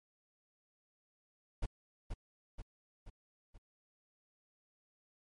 brown noise with echo, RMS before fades -33 dBFS, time 1.62-1.66 s, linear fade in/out 10 ms, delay 480 ms, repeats 4, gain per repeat -5 dB, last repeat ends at 3.58 s, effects MP3 48 kbps

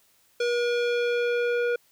square tone with low-pass filter sweep, 479.9 Hz, B4, 50 cents flat, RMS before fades -25 dBFS, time 0.4-1.76 s, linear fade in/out 5 ms, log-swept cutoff 4900 to 1900 Hz, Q 1.2, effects white hiss -63 dBFS RMS until 1.91 s

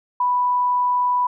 sine tone, 987.8 Hz, B5, in tune, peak -16 dBFS, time 0.2-1.27 s, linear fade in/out 5 ms, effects none

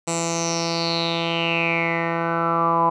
10% pulse tone with low-pass filter sweep, 167.3 Hz, E3, 26 cents sharp, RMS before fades -22 dBFS, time 0.07-2.9 s, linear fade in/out 10 ms, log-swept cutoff 8000 to 980 Hz, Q 7.8, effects none

